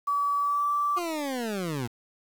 sine tone with pitch glide, 1145 to 1163.7 Hz, D6 to D6, -44 to -16 cents, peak -23 dBFS, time 0.07-0.99 s, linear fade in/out 10 ms, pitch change +28 cents, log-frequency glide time 0.38-0.73 s
20% pulse linear sweep, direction down, 361.8 to 111.6 Hz, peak -24 dBFS, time 0.96-1.88 s, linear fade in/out 20 ms
effects 8-bit

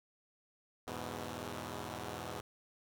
5% pulse chord, E major, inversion none, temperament equal, 82.41 / 103.83 / 123.47 Hz, E2 / G#2 / B2, 0 / 0 / 0 cents, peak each -34 dBFS, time 0.87-2.41 s, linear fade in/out 5 ms, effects none

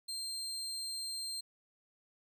30% pulse tone, 4175 Hz, C8, 5 cents flat, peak -35 dBFS, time 0.08-1.41 s, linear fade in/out 10 ms, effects none

